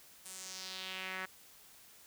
sawtooth tone with band-pass filter sweep, 187.6 Hz, F#3, 24 cents sharp, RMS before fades -44 dBFS, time 0.25-1.26 s, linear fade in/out 10 ms, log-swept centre 9500 to 1700 Hz, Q 2.3, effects white hiss -59 dBFS RMS until 2.06 s

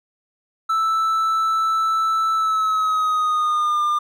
triangle tone with pitch glide, 1318.5 to 1202.1 Hz, E6 to D6, 0 to +40 cents, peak -15 dBFS, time 0.69-3.99 s, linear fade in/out 10 ms, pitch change -160 cents, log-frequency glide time 2.34-3.81 s, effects none

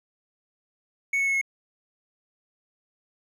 triangle tone with pitch steps, 2217 / 2203 / 2189 / 2175 Hz, C#7 / C#7 / C#7 / C#7, 0 / -11 / -22 / -33 cents, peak -20 dBFS, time 1.13-1.414 s, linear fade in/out 5 ms, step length 71 ms, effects none

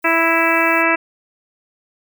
violet noise, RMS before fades -39 dBFS, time 0.02-0.85 s, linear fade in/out 50 ms
harmonic tone, 330 Hz, E4, 2 cents sharp, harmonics 1 / 2 / 3 / 4 / 5 / 6 / 7 / 8, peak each -21 / -21 / -21 / -21 / -21 / -21 / -21 / -21 dBFS, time 0.04-0.96 s, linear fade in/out 10 ms
effects none

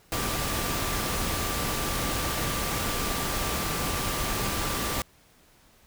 sine tone in noise, 1176 Hz, D6, 2 cents sharp, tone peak -37 dBFS, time 0.12-5.02 s, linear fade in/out 2 ms, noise pink, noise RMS -29 dBFS, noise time 0.12-5.02 s, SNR -11 dB, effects pink hiss -59 dBFS RMS until 5.86 s

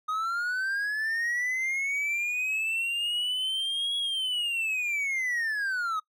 triangle linear two-way sweep, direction up then down, 1244.5 to 3341 to 1244.5 Hz, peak -25 dBFS, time 0.08-6 s, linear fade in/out 10 ms, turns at 3.97 s, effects noise-tail reverb RT60 0.1 s tail -22 dB re dry

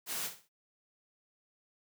white noise with echo, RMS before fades -37 dBFS, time 0.06-0.31 s, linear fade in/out 50 ms, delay 61 ms, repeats 3, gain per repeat -11 dB, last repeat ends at 0.493 s, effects high-pass 150 Hz 12 dB/octave

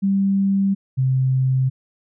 sine tone pair in turn, 196 / 130.81 Hz, G3 / C3, 0 / 0 cents, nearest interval perfect fifth, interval 700 cents, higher first, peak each -15 dBFS, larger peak neither, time 0.02-0.75 / 0.97-1.7 s, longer neither, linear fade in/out 20 ms, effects none

